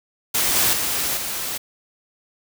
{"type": "noise with level steps", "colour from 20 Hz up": "white", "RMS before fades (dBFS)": [-20, -18, -23, -27], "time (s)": [0.34, 1.58], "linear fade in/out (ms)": 10, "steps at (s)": [0.56, 0.73, 1.17], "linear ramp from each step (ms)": 2, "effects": []}